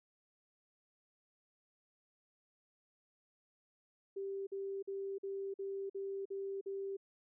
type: tone bursts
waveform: sine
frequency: 392 Hz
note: G4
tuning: in tune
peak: -38 dBFS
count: 8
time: 4.16-6.969 s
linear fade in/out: 10 ms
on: 310 ms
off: 47 ms
effects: none